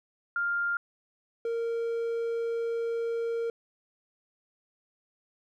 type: tone pair in turn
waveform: sine / triangle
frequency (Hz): 1400 / 462.8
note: F6 / A#4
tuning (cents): +4 / -13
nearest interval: octave + perfect fifth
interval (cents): 1917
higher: first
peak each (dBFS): -26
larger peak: neither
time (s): 0.36-0.77 / 1.45-3.5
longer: second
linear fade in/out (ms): 2
effects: none